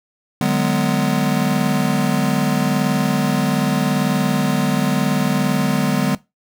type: chord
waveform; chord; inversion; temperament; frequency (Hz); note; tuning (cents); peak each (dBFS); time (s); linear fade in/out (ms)
square; G# half-diminished seventh; second; just; 149.51 / 186.89 / 207.7 / 249.2; D3 / F#3 / G#3 / B3; +31 / +18 / 0 / +16; -22; 0.41-6.15; 2
effects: noise-tail reverb RT60 0.2 s tail -18 dB re dry